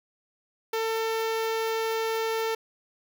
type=tone with notch filter; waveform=sawtooth; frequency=447.9 Hz; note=A4; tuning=31 cents sharp; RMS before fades=-28 dBFS; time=0.73-2.55 s; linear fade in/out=5 ms; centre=8700 Hz; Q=1.5; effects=none